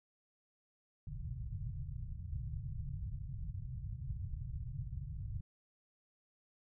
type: low-pass noise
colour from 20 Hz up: white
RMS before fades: -42 dBFS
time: 1.07-5.41 s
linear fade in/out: 5 ms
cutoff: 140 Hz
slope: 48 dB/octave
effects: none